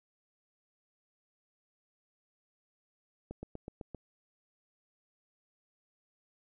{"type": "slowing click train", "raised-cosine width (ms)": 2, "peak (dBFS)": -28, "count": 6, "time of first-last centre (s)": [3.31, 3.947], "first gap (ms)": 120, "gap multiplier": 1.03, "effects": []}